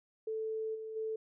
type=tone with level steps; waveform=sine; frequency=440 Hz; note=A4; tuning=in tune; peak=-34 / -40 / -34 dBFS; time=0.27-1.16 s; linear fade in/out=5 ms; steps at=0.74 / 0.95 s; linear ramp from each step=20 ms; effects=none